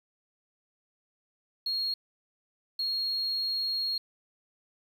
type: tone bursts at uneven times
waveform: triangle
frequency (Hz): 4279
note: C8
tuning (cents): +38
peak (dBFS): -25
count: 2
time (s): 1.66-1.94 / 2.79-3.98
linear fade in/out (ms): 5
effects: tanh soft clip ceiling -25 dBFS + 10-bit